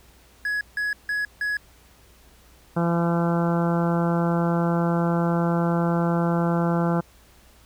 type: tone bursts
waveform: triangle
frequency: 1679 Hz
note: G#6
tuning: 18 cents sharp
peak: -21 dBFS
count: 4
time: 0.45-1.57 s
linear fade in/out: 2 ms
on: 160 ms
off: 160 ms
type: harmonic tone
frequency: 170 Hz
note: F3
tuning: 46 cents flat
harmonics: 1 / 2 / 3 / 4 / 5 / 6 / 7 / 8 / 9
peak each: -21 / -28 / -29 / -31 / -32 / -35 / -37 / -34 / -40 dBFS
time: 2.76-7.01 s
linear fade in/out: 10 ms
effects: added 60 Hz sine -55 dBFS peak until 7.65 s + pink hiss -55 dBFS RMS until 7.65 s